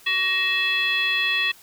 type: tone with frequency modulation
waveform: sine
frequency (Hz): 2622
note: E7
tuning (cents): -10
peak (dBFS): -19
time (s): 0.06-1.52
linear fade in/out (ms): 10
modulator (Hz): 747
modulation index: 1.3
effects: white hiss -50 dBFS RMS until 1.62 s